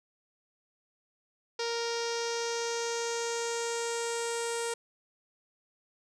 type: tone with low-pass filter sweep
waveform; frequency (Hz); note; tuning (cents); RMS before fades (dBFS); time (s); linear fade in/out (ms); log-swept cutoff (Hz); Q
sawtooth; 466.2; A#4; 0; -33; 1.59-4.74; 5; 5200 to 8600; 3.7
effects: none